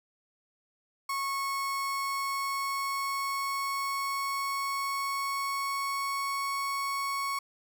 35% pulse tone with pitch glide, 1100 to 1107.7 Hz, C#6 to C#6, -14 to -2 cents, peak -28 dBFS, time 1.09-7.39 s, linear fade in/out 5 ms, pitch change +12 cents, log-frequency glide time 1.8-6.67 s, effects none

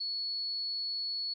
sine tone, 4395 Hz, C#8, 16 cents flat, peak -32 dBFS, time 0-1.34 s, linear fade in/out 10 ms, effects MP3 96 kbps

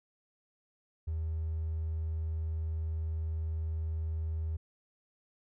triangle tone with hard clipping, 80 Hz, D#2, 49 cents sharp, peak -32 dBFS, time 1.07-4.57 s, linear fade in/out 10 ms, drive 4 dB, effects none

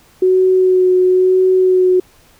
sine tone with vibrato, 370 Hz, F#4, in tune, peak -8 dBFS, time 0.22-2 s, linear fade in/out 5 ms, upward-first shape sine, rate 1 Hz, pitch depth 15 cents each way, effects pink hiss -49 dBFS RMS until 2.39 s

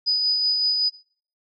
sine tone with tremolo, 4975 Hz, D#8, 1 cent flat, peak -17 dBFS, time 0.06-0.9 s, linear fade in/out 20 ms, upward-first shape sine, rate 5.3 Hz, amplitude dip 30%, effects noise-tail reverb RT60 0.5 s tail -22 dB re dry

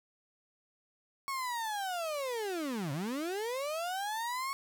35% pulse linear two-way sweep, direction down then up, 1108.7 to 131.2 to 1108.7 Hz, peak -32 dBFS, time 1.28-4.53 s, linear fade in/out 0 ms, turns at 2.92 s, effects none

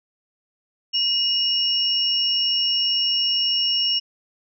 sine tone pair together, 2876 / 5441 Hz, F#7 / F8, -50 / -46 cents, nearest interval major seventh, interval 1104 cents, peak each -21 dBFS, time 0.93-4 s, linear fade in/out 20 ms, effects none

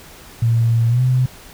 sine tone with pitch glide, 115.6 to 127.53 Hz, A#2 to C3, -14 to -44 cents, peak -12 dBFS, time 0.42-1.26 s, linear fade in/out 5 ms, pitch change +170 cents, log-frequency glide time 0.88-1.02 s, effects pink hiss -41 dBFS RMS until 1.53 s

